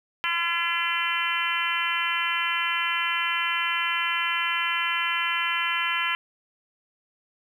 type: harmonic tone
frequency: 340 Hz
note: F4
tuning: 46 cents flat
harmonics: 3 / 4 / 5 / 6 / 7 / 8 / 9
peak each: -31 / -31 / -31 / -31 / -31 / -31 / -31 dBFS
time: 0.24-6.15 s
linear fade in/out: 0 ms
effects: 9-bit